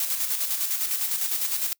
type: noise with tremolo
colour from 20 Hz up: blue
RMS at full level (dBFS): -25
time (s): 0-1.73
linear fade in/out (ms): 2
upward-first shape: square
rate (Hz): 9.9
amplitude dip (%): 45
effects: noise-tail reverb RT60 0.1 s tail -26 dB re dry